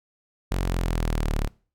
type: linear sweep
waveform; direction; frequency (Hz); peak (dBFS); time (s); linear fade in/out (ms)
sawtooth; down; 46.35 to 35.48; -19; 0.51-1.48; 10
effects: noise-tail reverb RT60 0.4 s tail -23 dB re dry